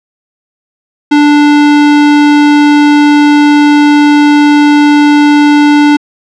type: tone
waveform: square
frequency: 293.7 Hz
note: D4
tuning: in tune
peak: -3 dBFS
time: 1.11-5.97 s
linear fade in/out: 10 ms
effects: low-pass 4000 Hz 12 dB/octave